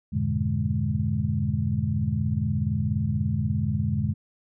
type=tone cluster; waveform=sine; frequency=88.1 / 104.9 / 125.3 / 149.2 / 208.4 Hz; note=F2 / G#2 / B2 / D3 / G#3; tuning=+16 / +18 / +25 / +28 / +6 cents; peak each=-29 dBFS; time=0.12-4.14 s; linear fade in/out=20 ms; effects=none